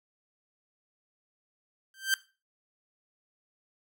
sawtooth tone with exponential growth, 1565 Hz, G6, 3 cents flat, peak -17 dBFS, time 1.94-2.14 s, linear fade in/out 1 ms, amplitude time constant 43 ms, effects noise-tail reverb RT60 0.3 s tail -18 dB re dry

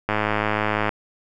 click train, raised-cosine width 0.5 ms, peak -6 dBFS, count 86, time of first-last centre 0.09-0.892 s, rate 106 Hz, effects none

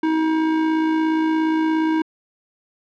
square tone with amplitude modulation, 317.8 Hz, D#4, 37 cents sharp, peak -16 dBFS, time 0.03-2.02 s, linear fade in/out 5 ms, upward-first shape sine, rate 57.1 Hz, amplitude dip 30%, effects low-pass 2000 Hz 12 dB/octave

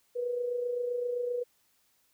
sine tone with amplitude modulation, 487.6 Hz, B4, 22 cents flat, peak -27 dBFS, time 0.15-1.44 s, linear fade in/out 20 ms, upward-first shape sine, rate 27.7 Hz, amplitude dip 50%, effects white hiss -70 dBFS RMS until 2.13 s

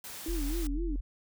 white noise, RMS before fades -43 dBFS, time 0.04-0.67 s, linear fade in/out 2 ms
sine tone with vibrato, 311.1 Hz, D#4, in tune, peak -34 dBFS, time 0.26-0.96 s, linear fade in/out 2 ms, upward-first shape sine, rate 3.9 Hz, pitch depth 180 cents each way
sine tone, 42.79 Hz, F1, 35 cents flat, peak -30 dBFS, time 0.28-1.01 s, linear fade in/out 10 ms
effects none

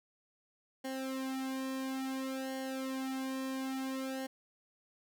sawtooth tone with flanger, 264.4 Hz, C4, 18 cents sharp, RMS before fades -38 dBFS, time 0.84-4.27 s, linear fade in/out 10 ms, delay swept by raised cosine 0.8 to 2.4 ms, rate 0.58 Hz, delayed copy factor -0.95, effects none

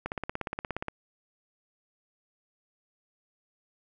click train, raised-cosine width 0.5 ms, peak -17 dBFS, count 15, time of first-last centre 0.06-0.884 s, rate 17 Hz, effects none

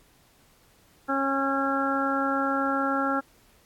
harmonic tone, 273.1 Hz, C#4, 26 cents flat, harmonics 1 / 2 / 3 / 4 / 5 / 6, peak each -28 / -31 / -31 / -37 / -27 / -35 dBFS, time 1.08-3.21 s, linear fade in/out 20 ms, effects pink hiss -60 dBFS RMS until 3.65 s + AAC 64 kbps

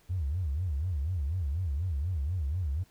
triangle tone with vibrato, 79.9 Hz, D#2, 47 cents sharp, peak -24 dBFS, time 0.09-2.84 s, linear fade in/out 20 ms, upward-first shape sine, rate 4.1 Hz, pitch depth 290 cents each way, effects tanh soft clip ceiling -26 dBFS + pink hiss -64 dBFS RMS until 2.9 s

